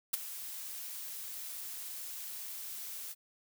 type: noise with ADSR envelope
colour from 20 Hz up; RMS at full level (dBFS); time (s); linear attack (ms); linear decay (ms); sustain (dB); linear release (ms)
blue; -28; 0.13-3.15; 10; 15; -15; 39
effects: none